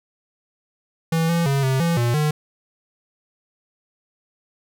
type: tone with pitch steps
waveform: square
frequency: 163.7 / 169 / 138.2 / 132.3 / 168.7 / 119.3 / 151.3 Hz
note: E3 / E3 / C#3 / C3 / E3 / A#2 / D#3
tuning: -12 / +43 / -5 / +20 / +40 / +41 / -48 cents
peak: -18 dBFS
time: 1.12-2.31 s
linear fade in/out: 5 ms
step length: 170 ms
effects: none